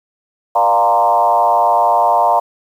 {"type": "tone with frequency modulation", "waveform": "sine", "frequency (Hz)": 815, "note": "G#5", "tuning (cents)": -33, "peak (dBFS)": -9, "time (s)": [0.55, 2.4], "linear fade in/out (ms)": 10, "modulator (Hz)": 111, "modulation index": 1.9, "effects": ["7-bit"]}